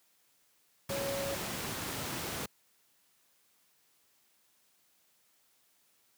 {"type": "tone in noise", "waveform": "sine", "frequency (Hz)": 554.4, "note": "C#5", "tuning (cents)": 0, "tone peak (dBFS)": -35, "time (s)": [0.9, 1.35], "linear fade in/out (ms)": 5, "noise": "pink", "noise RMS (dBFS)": -37, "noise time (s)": [0.89, 2.46], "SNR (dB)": -1, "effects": ["white hiss -70 dBFS RMS until 6.17 s", "high-pass 100 Hz 12 dB/octave"]}